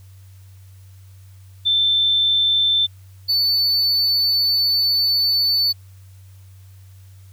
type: tone pair in turn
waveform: sine / triangle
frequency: 3548 / 4496 Hz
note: A7 / C#8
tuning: +14 / +24 cents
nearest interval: major third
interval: 410 cents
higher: second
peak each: -14 / -14 dBFS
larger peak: neither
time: 1.65-2.87 / 3.28-5.73 s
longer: second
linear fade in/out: 20 ms
effects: added 95 Hz sine -41 dBFS peak until 7.32 s + white hiss -57 dBFS RMS until 7.32 s